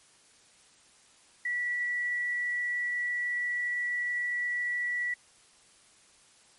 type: tone with quantisation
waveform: sine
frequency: 1949 Hz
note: B6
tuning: 23 cents flat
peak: -28 dBFS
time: 1.45-5.14 s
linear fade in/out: 5 ms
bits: 9
effects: white hiss -60 dBFS RMS until 6.58 s + MP3 48 kbps